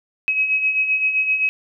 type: beating tone pair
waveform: sine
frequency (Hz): 2545 / 2552.7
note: D#7 / D#7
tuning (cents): +39 / +44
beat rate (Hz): 7.7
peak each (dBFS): -25 / -17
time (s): 0.28-1.49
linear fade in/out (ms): 0
effects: none